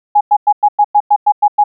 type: tone bursts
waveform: sine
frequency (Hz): 830.6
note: G#5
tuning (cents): 0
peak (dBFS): -5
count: 10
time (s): 0.15-1.64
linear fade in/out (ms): 10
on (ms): 59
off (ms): 100
effects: none